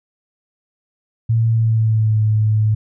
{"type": "tone with pitch glide", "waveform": "sine", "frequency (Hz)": [113.7, 107.88], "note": ["A#2", "A2"], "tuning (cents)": [-43, -34], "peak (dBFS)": -12, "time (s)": [1.29, 2.75], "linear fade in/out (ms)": 10, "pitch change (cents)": -91, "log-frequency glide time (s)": [1.51, 2.21], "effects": []}